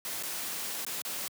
white noise with dropouts, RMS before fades -36 dBFS, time 0.05-1.28 s, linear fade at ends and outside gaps 1 ms, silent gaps 0.227-0.234 / 0.85-0.865 / 1.018-1.05 s, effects high-pass 150 Hz 12 dB/octave

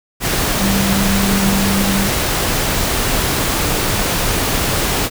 sine tone in noise, 196 Hz, G3, in tune, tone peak -15 dBFS, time 0.58-2.1 s, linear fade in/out 50 ms, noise pink, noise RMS -17 dBFS, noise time 0.2-5.1 s, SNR -1 dB, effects none

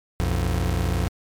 30% pulse tone pair together, 61.09 / 87.31 Hz, B1 / F2, -18 / 0 cents, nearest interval tritone, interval 618 cents, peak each -21 dBFS, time 0.2-1.08 s, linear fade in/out 0 ms, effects MP3 96 kbps

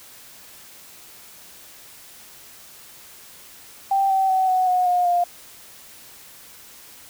sine tone with pitch steps, 783 / 769.1 / 755.5 / 742 / 728.9 / 715.9 / 703.2 Hz, G5 / G5 / F#5 / F#5 / F#5 / F5 / F5, -2 / -33 / +36 / +5 / -26 / +43 / +12 cents, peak -16 dBFS, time 3.91-5.24 s, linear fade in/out 5 ms, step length 190 ms, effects white hiss -45 dBFS RMS until 7.09 s

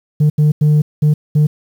sine tone bursts at uneven times, 150.4 Hz, D3, 42 cents sharp, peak -5 dBFS, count 5, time 0.2-0.3 / 0.38-0.52 / 0.61-0.82 / 1.02-1.14 / 1.35-1.47 s, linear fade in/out 10 ms, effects tanh soft clip ceiling -7 dBFS + 7-bit

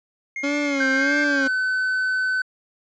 triangle tone with tremolo, 2135 Hz, C7, 34 cents sharp, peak -24 dBFS, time 0.36-1.24 s, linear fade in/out 2 ms, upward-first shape triangle, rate 11 Hz, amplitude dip 25%
30% pulse tone with vibrato, 279 Hz, C#4, 11 cents sharp, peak -19 dBFS, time 0.43-1.48 s, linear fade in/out 10 ms, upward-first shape sine, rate 1.6 Hz, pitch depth 78 cents each way
triangle tone with pitch glide, 1568 to 1514.6 Hz, G6 to F#6, 0 to +40 cents, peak -18 dBFS, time 0.8-2.42 s, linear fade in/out 5 ms, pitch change -60 cents, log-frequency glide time 1.4-1.45 s
effects resampled to 16000 Hz

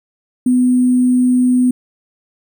sine tone with sample-and-hold, 250.3 Hz, B3, 23 cents sharp, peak -9 dBFS, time 0.46-1.71 s, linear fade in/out 5 ms, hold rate 8820 Hz, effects none

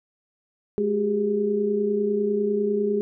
sine tone cluster, 209.8 / 380.1 / 410.1 Hz, G#3 / F#4 / G#4, +18 / +47 / -22 cents, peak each -26 / -30 / -22 dBFS, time 0.78-3.01 s, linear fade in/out 0 ms, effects none

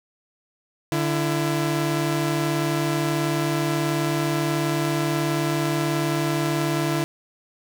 sawtooth tone pair together, 147.93 / 334.4 Hz, D3 / E4, +13 / +25 cents, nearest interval octave + major second, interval 1412 cents, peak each -20 dBFS, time 0.92-7.04 s, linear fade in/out 0 ms, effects none

